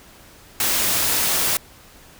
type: noise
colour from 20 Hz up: white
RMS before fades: -20 dBFS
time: 0.6-1.57 s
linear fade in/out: 2 ms
effects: pink hiss -47 dBFS RMS until 2.19 s